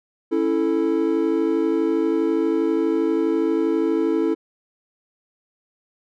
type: chord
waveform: triangle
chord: A major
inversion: first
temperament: equal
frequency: 277.2 / 329.6 / 440 Hz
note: C#4 / E4 / A4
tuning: 0 / 0 / 0 cents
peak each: -23 / -18 / -21 dBFS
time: 0.31-4.35 s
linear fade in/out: 20 ms
effects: none